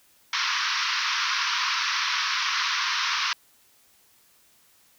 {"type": "band-pass noise", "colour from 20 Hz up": "pink", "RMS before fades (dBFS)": -26, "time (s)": [0.33, 3.33], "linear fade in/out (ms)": 2, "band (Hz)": [980, 5900], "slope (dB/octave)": 96, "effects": ["white hiss -60 dBFS RMS until 4.98 s"]}